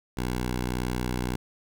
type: tone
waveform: 10% pulse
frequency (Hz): 61.74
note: B1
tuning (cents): 0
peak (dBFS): -19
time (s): 0.17-1.36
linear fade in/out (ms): 5
effects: none